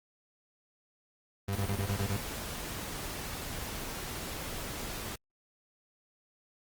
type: tone bursts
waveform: 35% pulse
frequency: 99 Hz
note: G2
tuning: 18 cents sharp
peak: -28 dBFS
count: 7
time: 1.48-2.167 s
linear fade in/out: 5 ms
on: 75 ms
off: 27 ms
type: noise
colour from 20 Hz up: pink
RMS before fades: -39 dBFS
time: 1.52-5.16 s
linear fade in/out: 10 ms
effects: Opus 32 kbps